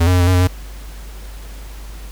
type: tone with pitch steps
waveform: square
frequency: 84.1 / 90.7 / 90.1 / 88 / 92.1 / 89.7 / 91 Hz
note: E2 / F#2 / F#2 / F2 / F#2 / F2 / F#2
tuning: +35 / -34 / -45 / +14 / -7 / +47 / -28 cents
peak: -11 dBFS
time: 0-0.476 s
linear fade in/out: 10 ms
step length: 68 ms
effects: added 50 Hz sine -30 dBFS peak until 2.11 s + pink hiss -41 dBFS RMS until 2.11 s